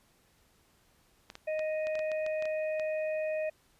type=clicks; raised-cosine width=0.2 ms; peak=-26 dBFS; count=11; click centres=1.301 / 1.354 / 1.593 / 1.87 / 1.954 / 1.992 / 2.117 / 2.264 / 2.424 / 2.455 / 2.797 s
type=harmonic tone; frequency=622 Hz; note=D#5; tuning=1 cent flat; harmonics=1 / 3 / 4; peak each=-30 / -46 / -43 dBFS; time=1.47-3.5 s; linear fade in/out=10 ms
effects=pink hiss -67 dBFS RMS until 3.79 s + resampled to 32000 Hz